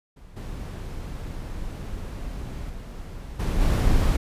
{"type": "noise with level steps", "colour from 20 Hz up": "brown", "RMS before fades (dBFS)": [-45, -33, -36, -24, -20], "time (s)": [0.16, 4.17], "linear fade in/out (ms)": 10, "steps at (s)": [0.36, 2.69, 3.39, 3.6], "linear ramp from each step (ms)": 10, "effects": ["resampled to 32000 Hz"]}